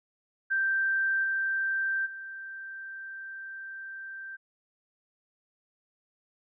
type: tone with level steps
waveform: sine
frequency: 1568 Hz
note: G6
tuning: in tune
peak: -24 / -26 / -38 dBFS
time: 0.5-4.37 s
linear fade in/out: 20 ms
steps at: 1.23 / 2.05 s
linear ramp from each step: 20 ms
effects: none